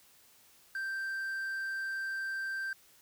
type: tone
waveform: triangle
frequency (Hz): 1568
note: G6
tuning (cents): 0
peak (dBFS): -32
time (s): 0.75-2.73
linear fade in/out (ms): 2
effects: white hiss -62 dBFS RMS until 3.01 s